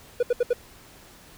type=tone bursts; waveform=triangle; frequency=487.1 Hz; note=B4; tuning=24 cents flat; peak=-16 dBFS; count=4; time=0.2-0.532 s; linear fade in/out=5 ms; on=29 ms; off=72 ms; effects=pink hiss -50 dBFS RMS until 1.37 s